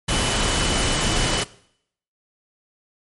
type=tone in noise; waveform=sine; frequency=2988 Hz; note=F#7; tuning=16 cents sharp; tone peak=-29 dBFS; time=0.08-1.44 s; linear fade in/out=10 ms; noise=pink; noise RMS=-21 dBFS; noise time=0.08-1.44 s; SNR=-11 dB; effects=noise-tail reverb RT60 0.7 s tail -20 dB re dry + MP3 48 kbps